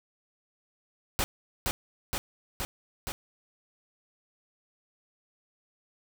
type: noise with echo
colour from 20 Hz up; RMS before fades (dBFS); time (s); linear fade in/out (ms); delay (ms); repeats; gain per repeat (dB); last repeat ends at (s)
pink; -27; 1.19-1.24; 0; 470; 4; -2; 3.12
effects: none